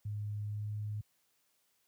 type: tone with pitch glide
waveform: sine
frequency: 104.3 to 105.27 Hz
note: G#2 to G#2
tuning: +8 to +24 cents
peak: -35 dBFS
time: 0.05-1.01 s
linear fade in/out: 5 ms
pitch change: +16 cents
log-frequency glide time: 0.46-0.69 s
effects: white hiss -75 dBFS RMS until 1.87 s + high-pass 60 Hz 12 dB/octave